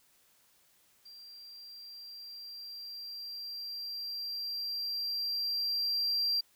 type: tone with level ramp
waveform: triangle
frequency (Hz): 4732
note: D8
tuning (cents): +12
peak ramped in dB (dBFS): -48 to -25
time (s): 1.05-6.41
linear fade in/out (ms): 10
effects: tanh soft clip ceiling -22 dBFS + white hiss -67 dBFS RMS until 6.55 s